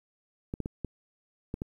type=clicks; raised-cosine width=3 ms; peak=-20 dBFS; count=6; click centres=0.539 / 0.603 / 0.659 / 0.847 / 1.541 / 1.619 s; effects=10-bit